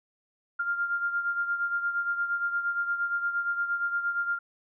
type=beating tone pair; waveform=sine; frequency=1396.9 / 1405.5 Hz; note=F6 / F6; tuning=0 / +11 cents; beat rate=8.6 Hz; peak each=-27 / -34 dBFS; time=0.59-4.39 s; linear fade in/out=10 ms; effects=none